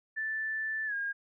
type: tone with pitch glide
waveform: sine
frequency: 1760 to 1623.3 Hz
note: A6 to G#6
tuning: 0 to -40 cents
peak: -31 dBFS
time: 0.16-1.13 s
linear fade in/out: 20 ms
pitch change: -140 cents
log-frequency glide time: 0.86-0.94 s
effects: none